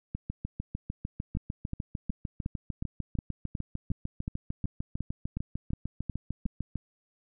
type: two click trains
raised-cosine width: 5 ms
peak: -20 / -21 dBFS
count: 15 / 45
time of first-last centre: 1.37-6.461 / 0.15-6.757 s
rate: 2.75 / 6.66 Hz
effects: none